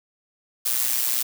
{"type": "noise with amplitude modulation", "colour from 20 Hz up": "blue", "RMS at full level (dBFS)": -20, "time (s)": [0.65, 1.23], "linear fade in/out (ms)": 10, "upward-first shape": "sine", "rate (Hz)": 121, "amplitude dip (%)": 75, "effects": []}